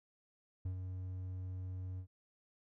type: tone with ADSR envelope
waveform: triangle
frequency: 92.5 Hz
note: F#2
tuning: in tune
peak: -33 dBFS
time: 0.65-2.07 s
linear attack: 7 ms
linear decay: 92 ms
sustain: -5 dB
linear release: 83 ms
effects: none